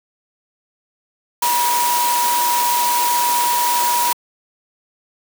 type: tone in noise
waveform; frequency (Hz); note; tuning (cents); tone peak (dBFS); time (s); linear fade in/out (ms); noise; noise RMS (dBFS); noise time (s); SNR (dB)
sine; 964; B5; -42; -16; 1.42-4.13; 5; white; -21; 1.42-4.13; +2
effects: high-pass 300 Hz 12 dB/octave